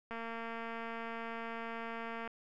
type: click train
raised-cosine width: 0.5 ms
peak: -28 dBFS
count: 497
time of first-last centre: 0.11-2.276 s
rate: 229 Hz
effects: none